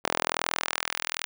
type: tone with high-pass filter sweep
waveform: sawtooth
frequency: 41.2 Hz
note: E1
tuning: in tune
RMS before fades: -31 dBFS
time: 0.04-1.25 s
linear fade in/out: 0 ms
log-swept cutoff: 600 to 2200 Hz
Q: 0.83
effects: none